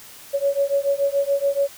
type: beating tone pair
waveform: sine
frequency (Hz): 556 / 563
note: C#5 / C#5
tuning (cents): +5 / +27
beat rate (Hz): 7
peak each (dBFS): -21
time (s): 0.33-1.68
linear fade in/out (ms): 20
effects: white hiss -43 dBFS RMS until 1.77 s